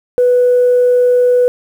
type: tone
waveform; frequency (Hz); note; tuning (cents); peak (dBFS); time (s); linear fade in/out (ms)
sine; 493.9; B4; 0; -6; 0.18-1.48; 0
effects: tanh soft clip ceiling -3 dBFS + 7-bit